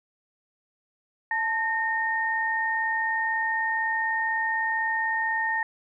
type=tone pair together; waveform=sine; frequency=883.1 / 1839 Hz; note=A5 / A#6; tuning=+6 / -24 cents; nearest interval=octave + minor second; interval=1270 cents; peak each=-28 / -25 dBFS; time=1.31-5.63 s; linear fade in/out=2 ms; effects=none